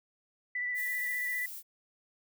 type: tone with vibrato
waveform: sine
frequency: 1975.5 Hz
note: B6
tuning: in tune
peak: -31 dBFS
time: 0.55-1.46 s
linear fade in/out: 5 ms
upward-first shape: sine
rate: 15 Hz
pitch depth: 19 cents each way
type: noise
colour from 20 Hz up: violet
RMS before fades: -43 dBFS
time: 0.74-1.63 s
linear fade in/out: 50 ms
effects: none